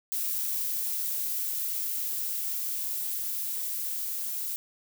violet noise with level ramp, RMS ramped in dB -30 to -33 dBFS, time 0.12-4.56 s, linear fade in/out 0 ms, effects none

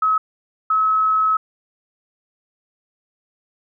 sine tone pair in turn, 1282 / 1287.9 Hz, E6 / E6, -49 / -41 cents, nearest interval unison, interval 8 cents, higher second, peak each -14 dBFS, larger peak neither, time 0.02-0.18 / 0.7-1.37 s, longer second, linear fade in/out 5 ms, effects none

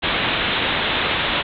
white low-pass noise, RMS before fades -21 dBFS, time 0.02-1.43 s, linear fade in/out 20 ms, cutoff 3800 Hz, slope 96 dB/octave, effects none

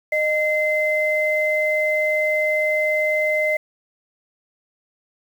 sine tone pair together, 614.2 / 2066 Hz, D#5 / C7, -23 / -22 cents, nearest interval octave + major sixth, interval 2101 cents, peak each -20 dBFS, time 0.12-3.57 s, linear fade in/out 5 ms, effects 7-bit

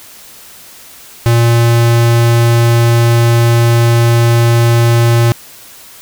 square tone, 117.3 Hz, A#2, 11 cents sharp, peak -7 dBFS, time 1.26-5.32 s, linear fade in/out 0 ms, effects white hiss -36 dBFS RMS until 6.01 s

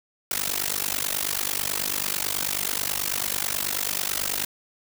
white noise with amplitude modulation, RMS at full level -23 dBFS, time 0.31-4.45 s, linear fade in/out 2 ms, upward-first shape sine, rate 49.2 Hz, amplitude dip 100%, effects none

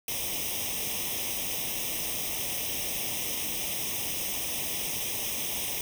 white noise with comb filter, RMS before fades -32 dBFS, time 0.08-5.81 s, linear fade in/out 2 ms, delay 0.34 ms, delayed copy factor +0.9, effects none

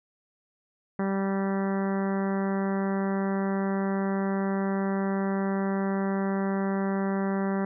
harmonic tone, 194.9 Hz, G3, 10 cents flat, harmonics 1 / 2 / 3 / 4 / 5 / 6 / 7 / 8 / 9 / 10, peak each -26 / -32 / -36 / -38 / -40 / -42 / -43 / -44 / -45 / -46 dBFS, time 0.99-7.65 s, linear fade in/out 2 ms, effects none

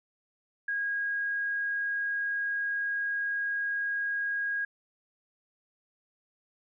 sine tone, 1638 Hz, G#6, 24 cents flat, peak -28 dBFS, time 0.68-4.65 s, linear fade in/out 5 ms, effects none

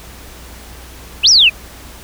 sine exponential two-way sweep, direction up then down, 2402 to 5980 to 2402 Hz, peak -5 dBFS, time 1.23-1.5 s, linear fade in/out 20 ms, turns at 1.29 s, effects added 60 Hz sine -37 dBFS peak until 2.03 s + pink hiss -37 dBFS RMS until 2.03 s

